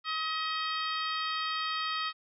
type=harmonic tone with a mistuned harmonic; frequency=634 Hz; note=D#5; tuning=32 cents sharp; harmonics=2 / 3 / 4 / 5 / 6 / 7 / 8; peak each=-33 / -39 / -41 / -39 / -41 / -41 / -47 dBFS; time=0.04-2.13 s; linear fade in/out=50 ms; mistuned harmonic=6; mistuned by=-18 cents; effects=none